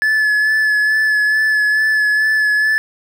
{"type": "tone with vibrato", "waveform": "triangle", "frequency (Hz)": 1723, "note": "A6", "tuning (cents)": -37, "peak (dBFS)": -10, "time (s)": [0.02, 2.78], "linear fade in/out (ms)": 0, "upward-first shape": "sine", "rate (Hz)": 2.3, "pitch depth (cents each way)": 21, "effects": []}